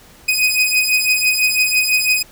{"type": "beating tone pair", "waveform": "sawtooth", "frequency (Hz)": [2500, 2506], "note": ["D#7", "D#7"], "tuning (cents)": [8, 12], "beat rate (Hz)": 6, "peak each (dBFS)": [-13, -13], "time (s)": [0.28, 2.23], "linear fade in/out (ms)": 10, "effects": ["pink hiss -45 dBFS RMS until 2.31 s"]}